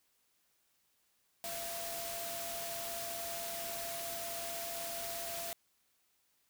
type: tone in noise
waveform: sine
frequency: 680 Hz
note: F5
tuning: 46 cents flat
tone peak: -43 dBFS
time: 1.44-5.53 s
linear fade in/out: 0 ms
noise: white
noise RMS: -42 dBFS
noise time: 1.44-5.53 s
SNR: -4 dB
effects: white hiss -75 dBFS RMS until 6.49 s